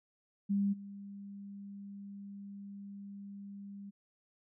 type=tone with level steps; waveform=sine; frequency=200 Hz; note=G3; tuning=35 cents sharp; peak=-28 / -44 dBFS; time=0.49-3.91 s; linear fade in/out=20 ms; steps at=0.72 s; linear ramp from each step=20 ms; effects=none